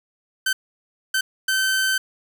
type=tone bursts at uneven times; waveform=sawtooth; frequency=1540 Hz; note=G6; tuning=31 cents flat; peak=-15 dBFS; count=3; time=0.46-0.53 / 1.14-1.21 / 1.48-1.98 s; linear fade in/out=5 ms; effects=none